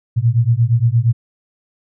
sine beating tone pair, 113 / 121.6 Hz, A2 / B2, +47 / -26 cents, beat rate 8.6 Hz, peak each -14 dBFS, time 0.16-1.13 s, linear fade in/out 20 ms, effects none

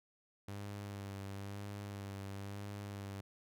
sawtooth tone with vibrato, 100 Hz, G2, 35 cents sharp, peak -39 dBFS, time 0.48-3.21 s, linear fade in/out 5 ms, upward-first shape sine, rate 1 Hz, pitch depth 29 cents each way, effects none

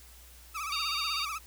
30% pulse tone with vibrato, 1221 Hz, D#6, 33 cents flat, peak -31 dBFS, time 0.54-1.39 s, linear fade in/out 20 ms, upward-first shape sine, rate 16 Hz, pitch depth 130 cents each way
harmonic tone, 924 Hz, A#5, 16 cents flat, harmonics 3 / 4 / 5, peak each -38 / -36 / -34 dBFS, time 0.72-1.25 s, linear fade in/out 2 ms
effects added 60 Hz sine -53 dBFS peak until 1.46 s + white hiss -55 dBFS RMS until 1.46 s

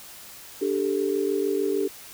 sine chord, D suspended fourth, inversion none, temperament equal with one note detuned, 293.7 / 393.4 / 440 Hz, D4 / G4 / A4, 0 / +6 / 0 cents, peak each -29 / -24 / -28 dBFS, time 0.61-1.88 s, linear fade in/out 10 ms, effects white hiss -44 dBFS RMS until 2.13 s

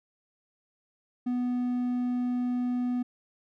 triangle tone, 246.9 Hz, B3, in tune, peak -24 dBFS, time 1.26-3.03 s, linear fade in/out 10 ms, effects none

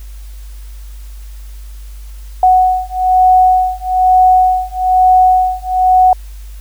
sine beating tone pair, 740 / 741.1 Hz, F#5 / F#5, 0 / +3 cents, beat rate 1.1 Hz, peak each -10 dBFS, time 2.43-6.13 s, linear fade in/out 2 ms, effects added 50 Hz sine -27 dBFS peak until 6.6 s + white hiss -45 dBFS RMS until 6.6 s

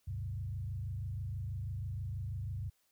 sine tone with frequency modulation, 98 Hz, G2, in tune, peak -36 dBFS, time 0.07-2.7 s, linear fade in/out 10 ms, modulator 26.2 Hz, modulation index 1.1, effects white hiss -75 dBFS RMS until 2.91 s

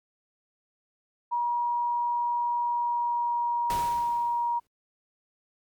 sine tone with pitch glide, 956 to 948.8 Hz, A#5 to A#5, +43 to +30 cents, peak -24 dBFS, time 1.31-4.6 s, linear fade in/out 20 ms, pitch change -13 cents, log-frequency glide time 2.6-3.91 s
pink noise with exponential decay, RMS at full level -34 dBFS, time 3.7-4.67 s, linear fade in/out 1 ms, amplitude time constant 210 ms
effects MP3 96 kbps

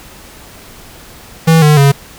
square tone with pitch steps, 162.5 / 150.74 / 139.84 Hz, E3 / D3 / C#3, -24 / +45 / +16 cents, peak -5 dBFS, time 1.47-1.92 s, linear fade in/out 10 ms, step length 150 ms, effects pink hiss -36 dBFS RMS until 2.18 s

